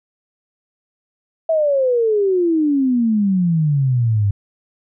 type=exponential sweep; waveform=sine; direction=down; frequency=659 to 98 Hz; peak=-13 dBFS; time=1.49-4.31 s; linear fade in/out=5 ms; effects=none